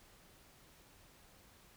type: silence
effects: pink hiss -63 dBFS RMS until 1.76 s